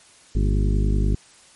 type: harmonic tone with a mistuned harmonic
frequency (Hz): 50.4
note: G1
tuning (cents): +49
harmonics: 1 / 2 / 3 / 4 / 5 / 6 / 7 / 8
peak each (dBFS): -18 / -24 / -28 / -30 / -32 / -34 / -35 / -36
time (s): 0.35-1.15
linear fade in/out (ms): 5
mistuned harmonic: 5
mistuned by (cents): -100
effects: white hiss -51 dBFS RMS until 1.55 s + MP3 48 kbps